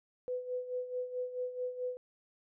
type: tone with tremolo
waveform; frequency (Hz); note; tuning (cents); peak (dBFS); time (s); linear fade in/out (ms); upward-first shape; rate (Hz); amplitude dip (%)
sine; 500; B4; +21; -32; 0.28-1.97; 0; sine; 4.6; 70
effects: none